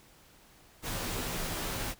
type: noise with comb filter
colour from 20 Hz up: pink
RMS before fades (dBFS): -35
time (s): 0.82-1.95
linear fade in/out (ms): 50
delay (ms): 14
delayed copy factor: -0.65
effects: pink hiss -59 dBFS RMS until 1.99 s